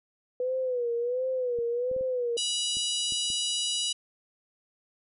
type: tone with vibrato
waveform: sine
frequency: 493.9 Hz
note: B4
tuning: in tune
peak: -26 dBFS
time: 0.4-2.37 s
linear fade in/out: 2 ms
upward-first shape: sine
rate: 1.4 Hz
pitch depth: 91 cents each way
type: clicks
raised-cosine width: 3 ms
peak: -33 dBFS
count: 7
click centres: 1.588 / 1.914 / 1.964 / 2.01 / 2.77 / 3.123 / 3.302 s
type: harmonic tone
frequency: 976 Hz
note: B5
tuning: 21 cents flat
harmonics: 3 / 4 / 5 / 6 / 7 / 8 / 9 / 10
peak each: -30 / -33 / -37 / -39 / -39 / -40 / -40 / -39 dBFS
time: 2.37-3.93 s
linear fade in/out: 10 ms
effects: none